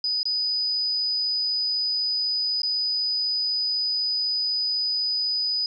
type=tone with dropouts; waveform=sine; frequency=4978 Hz; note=D#8; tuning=in tune; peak=-22 dBFS; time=0.04-5.66 s; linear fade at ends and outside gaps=2 ms; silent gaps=0.231-0.254 / 2.619-2.632 s; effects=none